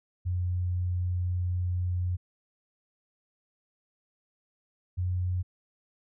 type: tone pair in turn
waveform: sine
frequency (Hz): 89.6 / 90.48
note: F2 / F#2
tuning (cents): +45 / -38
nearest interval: unison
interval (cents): 17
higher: second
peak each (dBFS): -26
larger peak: neither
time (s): 0.25-2.17 / 4.97-5.43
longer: first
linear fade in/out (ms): 20
effects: none